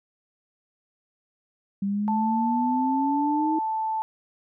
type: exponential sweep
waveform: sine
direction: up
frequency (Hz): 196 to 320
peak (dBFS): -23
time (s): 1.82-3.59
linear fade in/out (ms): 5
type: tone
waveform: sine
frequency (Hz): 880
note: A5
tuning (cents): 0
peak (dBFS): -24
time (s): 2.08-4.02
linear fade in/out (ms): 0
effects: none